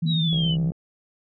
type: tone with vibrato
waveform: sine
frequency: 162.1 Hz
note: E3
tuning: 29 cents flat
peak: -20 dBFS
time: 0.02-0.71 s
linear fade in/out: 10 ms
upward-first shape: sine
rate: 14 Hz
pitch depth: 61 cents each way
type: tone with exponential decay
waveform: sine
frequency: 231.9 Hz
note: A#3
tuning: 9 cents flat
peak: -29 dBFS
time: 0.05-0.61 s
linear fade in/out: 5 ms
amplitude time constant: 120 ms
type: exponential sweep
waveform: sine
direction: down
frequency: 3951 to 2917 Hz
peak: -25 dBFS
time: 0.06-0.57 s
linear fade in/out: 50 ms
type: click train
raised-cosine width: 2 ms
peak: -24 dBFS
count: 27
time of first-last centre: 0.33-0.719 s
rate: 66.8 Hz
effects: none